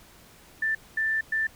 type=tone bursts at uneven times; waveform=sine; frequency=1772 Hz; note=A6; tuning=12 cents sharp; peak=-23 dBFS; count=3; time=0.62-0.75 / 0.97-1.21 / 1.32-1.47 s; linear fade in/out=5 ms; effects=pink hiss -53 dBFS RMS until 1.55 s